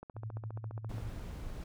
click train, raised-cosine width 1 ms, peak -32 dBFS, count 15, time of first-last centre 0.03-0.982 s, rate 14.7 Hz
sine tone with tremolo, 109.7 Hz, A2, 5 cents flat, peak -35 dBFS, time 0.14-1.13 s, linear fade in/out 50 ms, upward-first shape triangle, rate 10 Hz, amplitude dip 80%
brown noise, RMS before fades -42 dBFS, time 0.89-1.64 s, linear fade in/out 5 ms
effects none

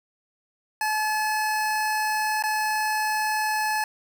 25% pulse tone with dropouts, 859 Hz, A5, 42 cents flat, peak -19 dBFS, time 0.81-3.84 s, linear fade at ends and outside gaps 2 ms, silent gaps 2.425-2.437 s, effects none

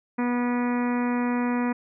harmonic tone, 243.7 Hz, B3, 23 cents flat, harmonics 1 / 2 / 3 / 4 / 5 / 6 / 7 / 8 / 9 / 10, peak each -23 / -33 / -37 / -33 / -39 / -40 / -42 / -39 / -45 / -43 dBFS, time 0.18-1.73 s, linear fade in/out 10 ms, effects none

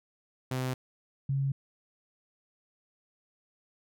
sawtooth / sine tone pair in turn, 128.8 / 137.07 Hz, C3 / C#3, -27 / -19 cents, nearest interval minor second, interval 108 cents, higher second, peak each -26 dBFS, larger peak neither, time 0.51-0.74 / 1.29-1.52 s, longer neither, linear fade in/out 5 ms, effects none

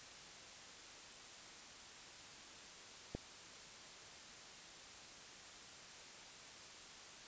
click, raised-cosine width 2 ms, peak -28 dBFS, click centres 3.15 s, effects white hiss -55 dBFS RMS until 7.27 s + resampled to 16000 Hz

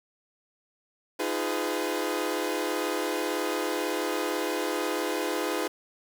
sawtooth chord, F half-diminished seventh, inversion third, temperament equal with one note detuned, 311.1 / 349.2 / 415.3 / 503.7 Hz, Eb4 / F4 / Ab4 / Cb5, 0 / 0 / 0 / +34 cents, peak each -29 dBFS, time 1.19-5.68 s, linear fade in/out 10 ms, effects 8-bit

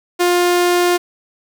sawtooth tone, 353.3 Hz, F4, 20 cents sharp, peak -8 dBFS, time 0.19-0.98 s, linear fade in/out 20 ms, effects 7-bit

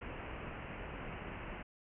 pink low-pass noise, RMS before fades -45 dBFS, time 0.01-1.63 s, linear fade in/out 10 ms, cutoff 2900 Hz, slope 96 dB/octave, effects none

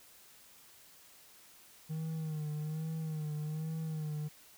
triangle tone with vibrato, 155.56 Hz, D#3, in tune, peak -33 dBFS, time 1.89-4.29 s, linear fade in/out 20 ms, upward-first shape sine, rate 1.2 Hz, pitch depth 56 cents each way, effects white hiss -59 dBFS RMS until 4.57 s

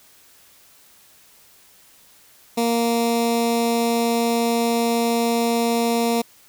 15% pulse tone with notch filter, 233.1 Hz, A#3, in tune, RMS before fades -20 dBFS, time 2.57-6.22 s, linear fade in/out 10 ms, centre 1600 Hz, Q 0.93, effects white hiss -52 dBFS RMS until 6.48 s

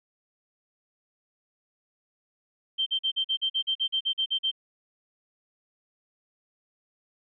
sine tone bursts, 3136 Hz, G7, in tune, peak -23 dBFS, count 14, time 2.78-4.515 s, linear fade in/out 20 ms, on 84 ms, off 43 ms, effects none

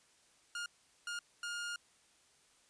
sawtooth tone bursts at uneven times, 1418 Hz, F6, 26 cents sharp, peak -35 dBFS, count 3, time 0.55-0.66 / 1.07-1.19 / 1.43-1.76 s, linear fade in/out 2 ms, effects white hiss -68 dBFS RMS until 2.69 s + resampled to 22050 Hz

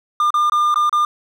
triangle tone with dropouts, 1203 Hz, D6, 41 cents sharp, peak -11 dBFS, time 0.2-1.05 s, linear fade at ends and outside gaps 2 ms, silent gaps 0.305-0.341 / 0.498-0.52 / 0.743-0.758 / 0.895-0.927 s, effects none

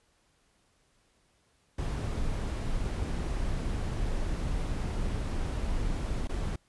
brown noise with dropouts, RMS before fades -31 dBFS, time 1.78-6.56 s, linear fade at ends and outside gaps 5 ms, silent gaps 6.274-6.292 s, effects pink hiss -69 dBFS RMS until 6.68 s + resampled to 24000 Hz

